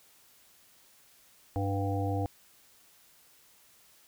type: harmonic tone with a mistuned harmonic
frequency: 98.6 Hz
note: G2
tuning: 11 cents sharp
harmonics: 1 / 3 / 5 / 7 / 8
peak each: -30 / -35 / -37 / -38 / -39 dBFS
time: 1.56-2.26 s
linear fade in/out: 0 ms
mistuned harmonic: 7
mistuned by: +31 cents
effects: white hiss -61 dBFS RMS until 4.07 s